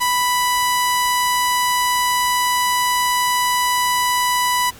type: tone with low-pass filter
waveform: sawtooth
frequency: 989 Hz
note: B5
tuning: 2 cents sharp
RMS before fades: -18 dBFS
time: 0-4.71 s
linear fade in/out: 20 ms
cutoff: 12000 Hz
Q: 1.7
effects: pink hiss -42 dBFS RMS until 4.79 s